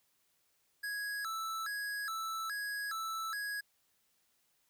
square tone with vibrato, 1480 Hz, F#6, in tune, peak -37 dBFS, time 0.83-3.61 s, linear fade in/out 10 ms, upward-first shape square, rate 1.2 Hz, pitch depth 200 cents each way, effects white hiss -75 dBFS RMS until 4.69 s

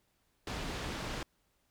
pink low-pass noise, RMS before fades -39 dBFS, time 0.47-1.23 s, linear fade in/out 2 ms, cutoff 5200 Hz, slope 12 dB/octave, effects pink hiss -75 dBFS RMS until 1.7 s

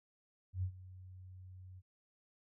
sine tone with ADSR envelope, 92.5 Hz, F#2, in tune, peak -32 dBFS, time 0.53-1.82 s, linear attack 99 ms, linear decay 82 ms, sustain -18 dB, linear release 39 ms, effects none

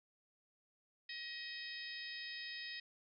harmonic tone, 632 Hz, D#5, 27 cents sharp, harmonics 3 / 4 / 5 / 6 / 7 / 8, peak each -48 / -52 / -55 / -51 / -55 / -51 dBFS, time 1.09-2.8 s, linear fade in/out 5 ms, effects none

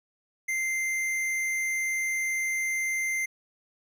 sine tone with tanh clipping, 2087 Hz, C7, 5 cents flat, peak -28 dBFS, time 0.48-3.26 s, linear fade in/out 10 ms, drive 15 dB, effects none

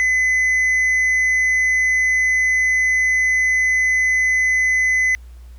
sine tone with tanh clipping, 2025 Hz, B6, 43 cents sharp, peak -15 dBFS, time 0-5.15 s, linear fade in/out 0 ms, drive 5 dB, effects added 60 Hz sine -36 dBFS peak until 5.58 s + pink hiss -56 dBFS RMS until 5.58 s

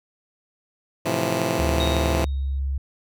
10% pulse chord, F major seventh, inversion first, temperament just, 109.13 / 130.96 / 163.7 / 174.61 Hz, A2 / C3 / E3 / F3, -14 / +2 / -12 / 0 cents, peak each -20 dBFS, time 1.05-2.25 s, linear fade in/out 10 ms
sine tone with pitch glide, 73.42 to 68.11 Hz, D2 to C#2, 0 to -30 cents, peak -22 dBFS, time 1.59-2.78 s, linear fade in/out 5 ms, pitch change -130 cents, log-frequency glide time 2.17-2.34 s
sine tone with exponential decay, 3758 Hz, A#7, 13 cents sharp, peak -25 dBFS, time 1.8-2.59 s, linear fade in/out 2 ms, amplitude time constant 170 ms
effects none

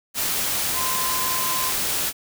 sine tone in noise, 1032 Hz, C6, 24 cents flat, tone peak -27 dBFS, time 0.73-1.73 s, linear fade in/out 50 ms, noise white, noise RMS -24 dBFS, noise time 0.14-2.13 s, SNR -6 dB, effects none

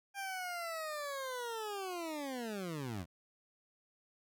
20% pulse linear sweep, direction down, 801 to 78.9 Hz, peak -34 dBFS, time 0.14-3.06 s, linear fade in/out 50 ms, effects none

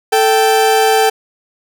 40% pulse tone pair together, 440 / 780.2 Hz, A4 / G5, 0 / -8 cents, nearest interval minor seventh, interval 992 cents, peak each -11 dBFS, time 0.12-1.1 s, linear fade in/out 10 ms, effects none

